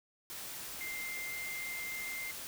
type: tone in noise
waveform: sine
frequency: 2095 Hz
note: C7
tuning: 2 cents sharp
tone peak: -39 dBFS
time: 0.81-2.31 s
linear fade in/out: 0 ms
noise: white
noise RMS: -44 dBFS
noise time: 0.3-2.47 s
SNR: +2 dB
effects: none